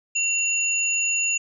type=tone pair together; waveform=sine; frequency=2742 / 6909 Hz; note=F7 / A8; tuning=-32 / -33 cents; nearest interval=octave + major third; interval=1599 cents; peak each=-23 / -23 dBFS; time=0.15-1.38 s; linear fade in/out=10 ms; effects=none